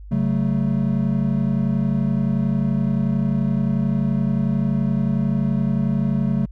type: chord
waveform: triangle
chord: F# minor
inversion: second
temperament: equal with one note detuned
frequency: 138.59 / 188.56 / 220 Hz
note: C#3 / F#3 / A3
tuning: 0 / +33 / 0 cents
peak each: -20 dBFS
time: 0.11-6.46 s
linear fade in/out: 10 ms
effects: added 50 Hz sine -35 dBFS peak until 6.51 s